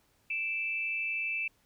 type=tone pair together; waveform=sine; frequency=2349 / 2637 Hz; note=D7 / E7; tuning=0 / 0 cents; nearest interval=major second; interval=200 cents; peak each=-35 / -32 dBFS; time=0.3-1.48 s; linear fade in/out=5 ms; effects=pink hiss -69 dBFS RMS until 1.65 s